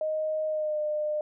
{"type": "tone with pitch glide", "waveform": "sine", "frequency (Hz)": [622.3, 604.2], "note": ["D#5", "D5"], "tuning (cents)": [0, 49], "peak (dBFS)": -26, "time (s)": [0.01, 1.21], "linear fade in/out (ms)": 2, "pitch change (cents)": -51, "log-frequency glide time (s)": [0.47, 0.8], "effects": []}